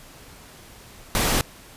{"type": "noise", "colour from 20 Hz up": "pink", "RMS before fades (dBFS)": -21, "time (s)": [1.15, 1.41], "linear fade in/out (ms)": 0, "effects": ["pink hiss -46 dBFS RMS until 1.76 s", "resampled to 32000 Hz"]}